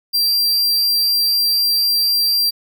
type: tone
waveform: 45% pulse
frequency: 4726 Hz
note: D8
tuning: 10 cents sharp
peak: -13 dBFS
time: 0.13-2.51 s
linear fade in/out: 20 ms
effects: none